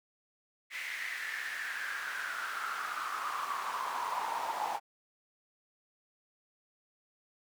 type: noise with high-pass filter sweep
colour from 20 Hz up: brown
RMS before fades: -37 dBFS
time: 0.7-4.8 s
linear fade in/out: 50 ms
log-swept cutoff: 2100 to 840 Hz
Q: 6.5
effects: none